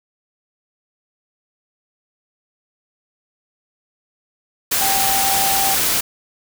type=tone in noise; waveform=sine; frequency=781 Hz; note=G5; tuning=7 cents flat; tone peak=-20 dBFS; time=4.81-5.75 s; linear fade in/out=10 ms; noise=white; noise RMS=-18 dBFS; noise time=4.71-6.01 s; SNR=-5 dB; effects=none